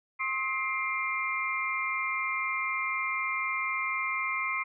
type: tone cluster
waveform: sine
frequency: 1062 / 1278 / 2100 / 2376 Hz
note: C6 / D#6 / C7 / D7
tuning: +25 / +46 / +6 / +20 cents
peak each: -34 / -38 / -31 / -35 dBFS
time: 0.19-4.64 s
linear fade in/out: 20 ms
effects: none